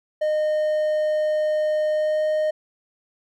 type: tone with pitch glide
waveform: triangle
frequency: 613 to 616.6 Hz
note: D#5 to D#5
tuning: -26 to -16 cents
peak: -17 dBFS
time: 0.21-2.51 s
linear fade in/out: 10 ms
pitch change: +10 cents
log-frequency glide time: 1.91-2.25 s
effects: none